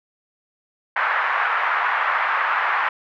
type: band-pass noise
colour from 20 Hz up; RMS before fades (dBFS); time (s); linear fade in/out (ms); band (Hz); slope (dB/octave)
pink; -21; 0.96-2.89; 5; 930 to 1900; 24
effects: none